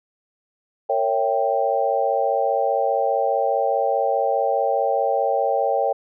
sine chord, A# diminished seventh, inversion none, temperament equal with one note detuned, 459.2 / 554.4 / 659.3 / 784 Hz, A#4 / C#5 / E5 / G5, -26 / 0 / 0 / 0 cents, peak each -25 / -22 / -25 / -22 dBFS, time 0.89-5.93 s, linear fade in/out 10 ms, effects none

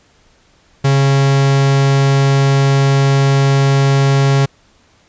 45% pulse tone, 137.5 Hz, C#3, 14 cents flat, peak -9 dBFS, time 0.84-4.46 s, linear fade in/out 10 ms, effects pink hiss -52 dBFS RMS until 5.08 s + resampled to 16000 Hz

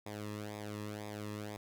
sawtooth tone with flanger, 105 Hz, G#2, 19 cents sharp, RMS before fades -43 dBFS, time 0.06-1.57 s, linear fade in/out 5 ms, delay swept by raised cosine 0.68 to 1.36 ms, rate 2 Hz, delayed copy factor -0.75, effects none

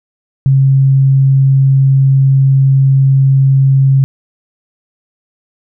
sine tone, 135.3 Hz, C#3, 42 cents flat, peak -5 dBFS, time 0.46-4.04 s, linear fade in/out 0 ms, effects none

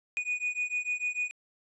triangle beating tone pair, 2465 / 2471.7 Hz, D#7 / D#7, -17 / -12 cents, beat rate 6.7 Hz, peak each -31 dBFS, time 0.17-1.31 s, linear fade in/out 0 ms, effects resampled to 22050 Hz

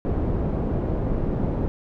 pink low-pass noise, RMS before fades -24 dBFS, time 0.05-1.68 s, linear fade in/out 0 ms, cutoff 470 Hz, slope 12 dB/octave, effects none

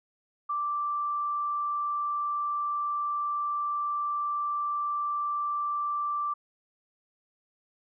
sine tone, 1173 Hz, D6, 2 cents flat, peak -27 dBFS, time 0.49-6.34 s, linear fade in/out 10 ms, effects none

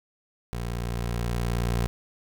20% pulse tone with level ramp, 58.8 Hz, A#1, 16 cents sharp, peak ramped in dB -25 to -18 dBFS, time 0.53-1.87 s, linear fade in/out 0 ms, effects none

